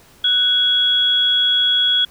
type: tone pair together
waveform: sine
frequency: 1486 / 3340 Hz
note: F#6 / G#7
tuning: +7 / +9 cents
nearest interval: octave + major second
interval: 1402 cents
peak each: -24 / -13 dBFS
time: 0.24-2.05 s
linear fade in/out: 5 ms
effects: pink hiss -49 dBFS RMS until 2.1 s